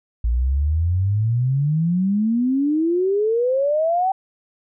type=exponential sweep; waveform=sine; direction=up; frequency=55.9 to 777 Hz; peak=-16 dBFS; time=0.24-4.12 s; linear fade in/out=5 ms; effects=none